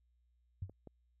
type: tone with exponential decay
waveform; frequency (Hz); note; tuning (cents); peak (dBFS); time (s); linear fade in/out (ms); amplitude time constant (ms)
sine; 94; F#2; +28; -34; 0.62-0.73; 5; 23
type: clicks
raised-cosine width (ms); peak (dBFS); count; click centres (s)
2; -39 / -37; 2; 0.696 / 0.873
effects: added 60 Hz sine -70 dBFS peak until 1.2 s